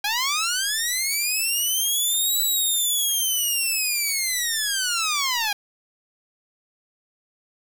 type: linear two-way sweep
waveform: 10% pulse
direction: up then down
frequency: 799 to 3961 to 799 Hz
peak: -13 dBFS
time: 0.04-5.53 s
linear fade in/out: 5 ms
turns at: 2.41 s
effects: 7-bit